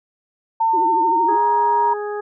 sine tone with pitch glide, 902 to 942.5 Hz, A5 to A#5, +43 to +19 cents, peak -14 dBFS, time 0.6-1.94 s, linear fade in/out 10 ms, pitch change +76 cents, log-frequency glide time 0.99-1.44 s
sine tone with vibrato, 349 Hz, F4, 1 cent flat, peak -23 dBFS, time 0.73-1.37 s, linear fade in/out 10 ms, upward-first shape triangle, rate 13 Hz, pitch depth 180 cents each way
harmonic tone, 415.3 Hz, G#4, in tune, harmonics 1 / 2 / 3 / 4, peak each -24 / -30 / -34 / -36 dBFS, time 1.28-2.21 s, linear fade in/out 10 ms
effects none

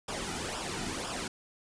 pink noise with flanger, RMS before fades -36 dBFS, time 0.08-1.28 s, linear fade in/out 5 ms, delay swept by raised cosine 0.47 to 1.87 ms, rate 2 Hz, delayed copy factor -0.65, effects resampled to 22050 Hz

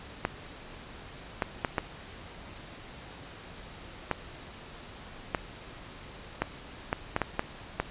clicks, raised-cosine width 0.5 ms, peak -11 dBFS, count 12, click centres 0.251 / 1.422 / 1.648 / 1.782 / 4.113 / 5.348 / 6.42 / 6.929 / 7.164 / 7.217 / 7.394 / 7.8 s, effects pink hiss -46 dBFS RMS until 7.9 s + resampled to 8000 Hz

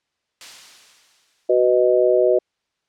blue noise with exponential decay, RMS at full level -29 dBFS, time 0.41-1.89 s, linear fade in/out 1 ms, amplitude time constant 320 ms
harmonic tone, 124.3 Hz, B2, 12 cents sharp, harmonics 3 / 4 / 5, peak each -17 / -18 / -17 dBFS, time 1.49-2.39 s, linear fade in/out 10 ms
effects white hiss -74 dBFS RMS until 2.88 s + low-pass 5000 Hz 12 dB/octave

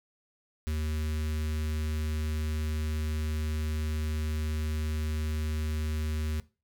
square tone with notch filter, 77.1 Hz, D#2, 15 cents flat, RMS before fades -31 dBFS, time 0.67-6.4 s, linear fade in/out 0 ms, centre 740 Hz, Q 0.66, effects noise-tail reverb RT60 0.3 s tail -19 dB re dry

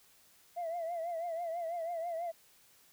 sine tone with vibrato, 675 Hz, E5, 41 cents sharp, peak -33 dBFS, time 0.56-2.32 s, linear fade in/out 20 ms, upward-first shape triangle, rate 6.1 Hz, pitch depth 94 cents each way, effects tanh soft clip ceiling -32 dBFS + white hiss -64 dBFS RMS until 2.92 s

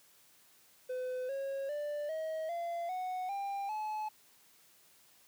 triangle tone with pitch steps, 507 / 546.5 / 589.2 / 635.1 / 684.6 / 738 / 795.6 / 857.6 Hz, B4 / C#5 / D5 / D#5 / F5 / F#5 / G5 / A5, +45 / -25 / +6 / +35 / -35 / -5 / +25 / -45 cents, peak -33 dBFS, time 0.89-4.09 s, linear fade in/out 10 ms, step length 400 ms, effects white hiss -64 dBFS RMS until 5.27 s + high-pass 80 Hz 12 dB/octave

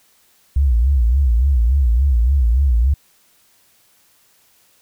sine tone with vibrato, 63.2 Hz, B1, 41 cents sharp, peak -11 dBFS, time 0.56-2.94 s, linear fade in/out 5 ms, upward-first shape sine, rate 3.5 Hz, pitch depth 200 cents each way, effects white hiss -56 dBFS RMS until 4.81 s

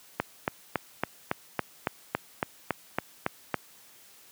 click train, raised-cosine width 0.5 ms, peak -10 dBFS, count 13, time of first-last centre 0.2-3.543 s, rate 3.59 Hz, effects white hiss -55 dBFS RMS until 4.31 s + high-pass 100 Hz 12 dB/octave

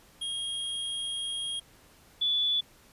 square / sine tone pair in turn, 3258 / 3452 Hz, G#7 / A7, -34 / -34 cents, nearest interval minor second, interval 100 cents, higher second, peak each -32 / -24 dBFS, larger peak second, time 0.21-1.6 / 2.21-2.61 s, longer first, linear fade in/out 10 ms, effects pink hiss -58 dBFS RMS until 2.92 s + resampled to 32000 Hz

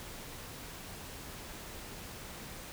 silence, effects pink hiss -46 dBFS RMS until 2.72 s

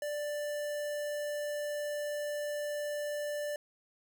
square tone with notch filter, 589 Hz, D5, 5 cents sharp, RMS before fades -36 dBFS, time 0.02-3.56 s, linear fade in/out 2 ms, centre 3700 Hz, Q 1.6, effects none

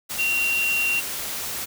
sine tone in noise, 2753 Hz, F7, 25 cents flat, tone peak -20 dBFS, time 0.18-1.01 s, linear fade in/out 20 ms, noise white, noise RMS -30 dBFS, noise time 0.09-1.66 s, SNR +7 dB, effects none

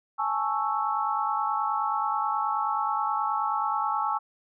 sine chord, A major seventh, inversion third, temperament equal, 830.6 / 880 / 1108.7 / 1318.5 Hz, G#5 / A5 / C#6 / E6, 0 / 0 / 0 / 0 cents, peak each -30 dBFS, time 0.18-4.19 s, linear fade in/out 20 ms, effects none

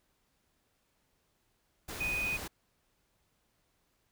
sine tone in noise, 2489 Hz, D#7, in tune, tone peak -31 dBFS, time 2-2.37 s, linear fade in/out 10 ms, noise pink, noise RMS -41 dBFS, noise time 1.88-2.48 s, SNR +7 dB, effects pink hiss -75 dBFS RMS until 4.11 s

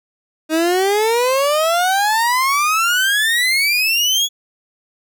30% pulse exponential sweep, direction up, 309.9 to 3409 Hz, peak -11 dBFS, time 0.49-4.29 s, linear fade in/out 50 ms, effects none

